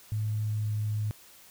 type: tone with pitch glide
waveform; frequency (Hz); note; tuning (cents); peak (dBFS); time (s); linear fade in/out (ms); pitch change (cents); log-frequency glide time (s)
sine; 107.3 to 106.37; A2 to G#2; -43 to +42; -27; 0.12-1.11; 0; -15; 0.46-0.71
effects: white hiss -54 dBFS RMS until 1.5 s